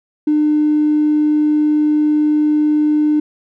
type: tone with tanh clipping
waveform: triangle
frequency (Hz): 301.5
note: D4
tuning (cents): +46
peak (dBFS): -10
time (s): 0.27-3.2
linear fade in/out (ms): 5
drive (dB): 1
effects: none